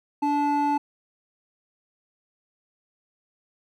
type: tone pair together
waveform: triangle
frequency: 290.3 / 870 Hz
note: D4 / A5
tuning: -20 / -20 cents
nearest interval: octave + perfect fifth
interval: 1900 cents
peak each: -21 / -19 dBFS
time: 0.22-0.78 s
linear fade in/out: 10 ms
effects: tanh soft clip ceiling -16 dBFS